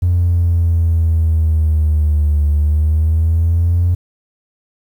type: exponential two-way sweep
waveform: triangle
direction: down then up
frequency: 88.6 to 73.42 to 88.6 Hz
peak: -7 dBFS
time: 0.02-3.95 s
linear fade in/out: 10 ms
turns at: 2.48 s
effects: tanh soft clip ceiling -7 dBFS + 8-bit